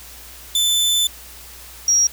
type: tone pair in turn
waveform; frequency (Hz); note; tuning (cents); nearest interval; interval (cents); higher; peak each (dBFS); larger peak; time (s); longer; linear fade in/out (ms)
sawtooth / sine; 3519 / 5666; A7 / F8; 0 / +24; minor sixth; 824; second; -12; neither; 0.55-1.07 / 1.88-2.07; first; 2
effects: added 60 Hz sine -44 dBFS peak until 2.12 s + white hiss -40 dBFS RMS until 2.12 s

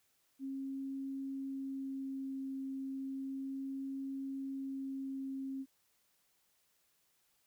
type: tone with vibrato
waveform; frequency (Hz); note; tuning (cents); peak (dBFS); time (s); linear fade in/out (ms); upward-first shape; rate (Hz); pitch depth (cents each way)
sine; 269.6; C#4; -48; -38; 0.39-5.66; 50; sine; 0.33; 8
effects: white hiss -75 dBFS RMS until 7.46 s

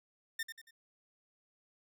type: tone with echo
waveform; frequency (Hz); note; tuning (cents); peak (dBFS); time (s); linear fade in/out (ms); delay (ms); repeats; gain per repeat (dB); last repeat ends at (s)
sawtooth; 1812; A#6; -50; -31; 0.39-0.43; 5; 93; 3; -8; 0.709
effects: none

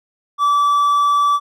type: tone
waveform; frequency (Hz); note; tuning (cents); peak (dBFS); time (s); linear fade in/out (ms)
triangle; 1156; D6; -28; -10; 0.38-1.4; 50
effects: none

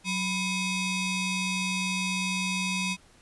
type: ring-modulated tone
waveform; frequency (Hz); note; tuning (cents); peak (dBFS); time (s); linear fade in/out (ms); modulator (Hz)
sawtooth; 1174.7; D6; 0; -20; 0.04-2.97; 50; 1360
effects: pink hiss -58 dBFS RMS until 3.21 s + resampled to 24000 Hz

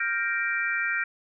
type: chord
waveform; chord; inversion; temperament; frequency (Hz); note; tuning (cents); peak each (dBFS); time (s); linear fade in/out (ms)
sine; G minor seventh; third; equal with one note detuned; 1396.9 / 1576.2 / 1864.7 / 2349; F6 / G6 / Bb6 / D7; 0 / +9 / 0 / 0; -30; 0-1.04; 5
effects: none

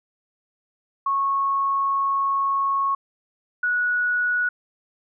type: tone pair in turn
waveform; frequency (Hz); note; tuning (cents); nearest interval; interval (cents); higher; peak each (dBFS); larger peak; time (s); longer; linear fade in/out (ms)
sine; 1100 / 1464.9; C#6 / F#6; -14 / -18; perfect fourth; 496; second; -19; neither; 1.06-2.95 / 3.63-4.49; first; 5
effects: none

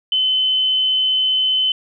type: tone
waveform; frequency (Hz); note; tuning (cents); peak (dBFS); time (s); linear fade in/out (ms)
sine; 3045; F#7; +49; -14; 0.12-1.72; 2
effects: none

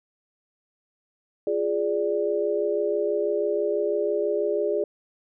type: chord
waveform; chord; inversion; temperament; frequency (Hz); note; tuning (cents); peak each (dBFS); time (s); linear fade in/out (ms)
sine; D diminished; first; equal; 349.2 / 415.3 / 587.3; F4 / Ab4 / D5; 0 / 0 / 0; -29 / -24 / -27; 1.47-4.84; 2
effects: none

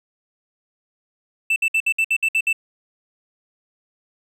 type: tone bursts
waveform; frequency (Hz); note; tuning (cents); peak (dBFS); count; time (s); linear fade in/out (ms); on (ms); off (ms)
triangle; 2657; E7; +13; -14; 9; 1.5-2.529; 5; 61; 60
effects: none

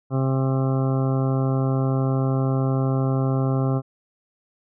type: harmonic tone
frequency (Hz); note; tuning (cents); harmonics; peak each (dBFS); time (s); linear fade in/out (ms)
132.9; C3; +27; 1 / 2 / 3 / 4 / 5 / 6 / 8 / 9 / 10; -20 / -26 / -30 / -32 / -34 / -36 / -38 / -39 / -40; 0.1-3.82; 50
effects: none

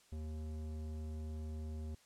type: tone with low-pass filter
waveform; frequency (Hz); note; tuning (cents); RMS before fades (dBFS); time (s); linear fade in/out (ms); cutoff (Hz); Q
square; 77.6; D#2; -4; -43; 0.12-1.95; 5; 460; 0.66
effects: white hiss -67 dBFS RMS until 2.05 s + low-pass 9000 Hz 12 dB/octave

